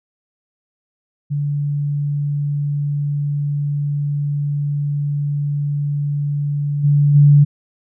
sine tone with level steps, 144.7 Hz, D3, 25 cents flat, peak -17 / -10 / -6 dBFS, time 1.3-7.45 s, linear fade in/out 20 ms, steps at 6.83 / 7.14 s, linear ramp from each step 20 ms, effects none

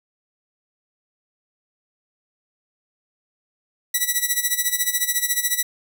5% pulse tone with tremolo, 1953 Hz, B6, 20 cents flat, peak -6 dBFS, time 3.94-5.63 s, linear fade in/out 5 ms, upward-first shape sine, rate 14 Hz, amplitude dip 80%, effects none

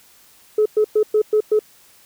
sine tone bursts, 427.4 Hz, G#4, 50 cents sharp, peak -11 dBFS, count 6, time 0.58-1.592 s, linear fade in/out 5 ms, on 77 ms, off 110 ms, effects tanh soft clip ceiling -8 dBFS + white hiss -51 dBFS RMS until 2.05 s

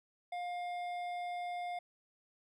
triangle tone with hard clipping, 708 Hz, F5, 23 cents sharp, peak -39 dBFS, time 0.32-1.79 s, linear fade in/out 5 ms, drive 13 dB, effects none

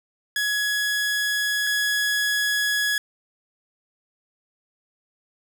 sawtooth tone pair in turn, 1680 / 1680 Hz, G#6 / G#6, +19 / +19 cents, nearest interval unison, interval 0 cents, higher neither, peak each -18 / -17 dBFS, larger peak second, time 0.36-1.67 / 1.67-2.98 s, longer neither, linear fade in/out 2 ms, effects none

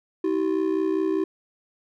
triangle ring-modulated tone, 351.2 Hz, F4, 10 cents sharp, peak -16 dBFS, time 0.24-1.24 s, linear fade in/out 0 ms, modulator 32.5 Hz, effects none

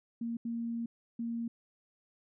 sine tone bursts at uneven times, 232.5 Hz, A#3, 4 cents flat, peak -33 dBFS, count 3, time 0.21-0.37 / 0.45-0.86 / 1.19-1.48 s, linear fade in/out 5 ms, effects none

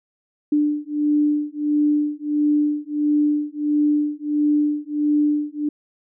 sine beating tone pair, 295.9 / 297.4 Hz, D4 / D4, +13 / +22 cents, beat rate 1.5 Hz, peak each -20 dBFS, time 0.52-5.69 s, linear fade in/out 5 ms, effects none

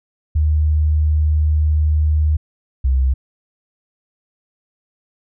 sine tone pair in turn, 76.5 / 65.5 Hz, D#2 / C2, -29 / +2 cents, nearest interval minor third, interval 269 cents, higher first, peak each -12 dBFS, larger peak neither, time 0.35-2.37 / 2.84-3.14 s, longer first, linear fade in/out 10 ms, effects none

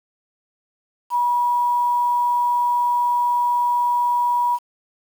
sine tone with quantisation, 968 Hz, B5, 35 cents flat, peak -16 dBFS, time 1.1-4.59 s, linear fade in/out 50 ms, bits 7, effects none

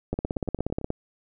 two click trains, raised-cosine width 2 ms, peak -13 / -24 dBFS, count 14 / 7, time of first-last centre 0.13-0.904 / 0.14-0.813 s, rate 16.8 / 8.91 Hz, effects none

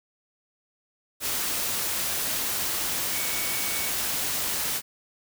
sine tone in noise, 2241 Hz, C#7, 18 cents sharp, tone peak -36 dBFS, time 3.11-3.92 s, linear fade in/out 50 ms, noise white, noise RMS -28 dBFS, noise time 1.2-4.82 s, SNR -11 dB, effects none

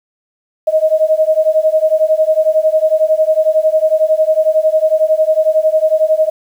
sine beating tone pair, 622.3 / 633.3 Hz, D#5 / D#5, 0 / +30 cents, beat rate 11 Hz, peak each -12 dBFS, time 0.67-6.3 s, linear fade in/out 10 ms, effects 7-bit

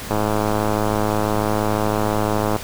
click train, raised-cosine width 1 ms, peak -6 dBFS, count 261, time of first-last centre 0.11-2.563 s, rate 106 Hz, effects pink hiss -32 dBFS RMS until 2.63 s

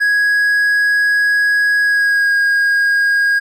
triangle tone with pitch glide, 1661.2 to 1633.6 Hz, G#6 to G#6, 0 to -29 cents, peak -9 dBFS, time 0-3.4 s, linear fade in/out 20 ms, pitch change -29 cents, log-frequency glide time 1.82-2.34 s, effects none

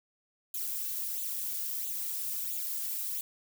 violet noise with flanger, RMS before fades -35 dBFS, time 0.54-3.21 s, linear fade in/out 2 ms, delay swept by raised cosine 0.27 to 2.67 ms, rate 1.5 Hz, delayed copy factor +0.8, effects none

